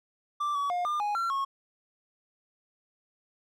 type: tone with pitch steps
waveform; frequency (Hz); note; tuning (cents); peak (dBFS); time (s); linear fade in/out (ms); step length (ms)
triangle; 1175 / 1135 / 711 / 1202 / 829 / 1362 / 1094; D6 / C#6 / F5 / D6 / G#5 / F6 / C#6; +1 / +41 / +31 / +40 / -3 / -44 / -23; -25; 0.4-1.45; 10; 150
effects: none